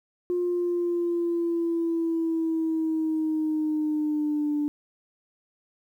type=linear sweep; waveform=sine; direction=down; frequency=355.6 to 293.7 Hz; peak=-22 dBFS; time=0.3-4.68 s; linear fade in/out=0 ms; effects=tanh soft clip ceiling -19 dBFS + 10-bit